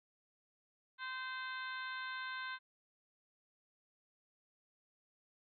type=harmonic tone; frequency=517 Hz; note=C5; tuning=21 cents flat; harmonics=2 / 3 / 4 / 5 / 6 / 7 / 8; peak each=-46 / -43 / -51 / -55 / -57 / -52 / -56 dBFS; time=0.98-2.59 s; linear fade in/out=50 ms; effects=none